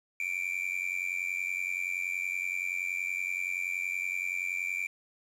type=tone with amplitude modulation; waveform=triangle; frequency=2349 Hz; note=D7; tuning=in tune; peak=-25 dBFS; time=0.2-4.87 s; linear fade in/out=2 ms; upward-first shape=sine; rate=90.6 Hz; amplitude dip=90%; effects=resampled to 32000 Hz + 9-bit